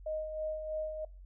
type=tone with tremolo; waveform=sine; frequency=622.3 Hz; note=D#5; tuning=in tune; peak=-32 dBFS; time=0.06-1.05 s; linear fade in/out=5 ms; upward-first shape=sine; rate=3.1 Hz; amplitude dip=50%; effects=noise-tail reverb RT60 0.3 s tail -23 dB re dry + added 46 Hz sine -48 dBFS peak until 1.25 s